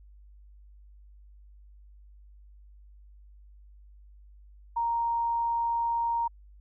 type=tone; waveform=sine; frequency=932.3 Hz; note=A#5; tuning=in tune; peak=-25 dBFS; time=4.76-6.28 s; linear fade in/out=10 ms; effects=added 50 Hz sine -50 dBFS peak until 6.6 s